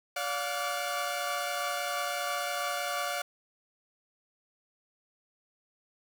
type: tone cluster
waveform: sawtooth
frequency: 576 / 710 / 1155 / 1390 / 1486 Hz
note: D5 / F5 / D6 / F6 / F#6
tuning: -34 / +28 / -29 / -9 / +7 cents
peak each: -33 / -31 / -33 / -38 / -37 dBFS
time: 0.16-3.22 s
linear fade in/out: 5 ms
effects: none